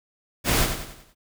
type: noise with echo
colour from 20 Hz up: pink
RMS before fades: -21 dBFS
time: 0.44-0.68 s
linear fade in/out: 50 ms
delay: 94 ms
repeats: 5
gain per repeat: -7 dB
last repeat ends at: 1.15 s
effects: none